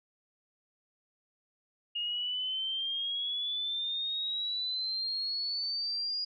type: exponential sweep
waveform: sine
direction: up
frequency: 2845 to 4879 Hz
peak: -31 dBFS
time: 1.95-6.25 s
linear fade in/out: 10 ms
effects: none